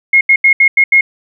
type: tone bursts at uneven times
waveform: sine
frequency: 2155 Hz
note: C#7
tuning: 49 cents flat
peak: -4 dBFS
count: 6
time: 0.13-0.21 / 0.29-0.36 / 0.44-0.53 / 0.6-0.68 / 0.77-0.84 / 0.92-1.01 s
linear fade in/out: 5 ms
effects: none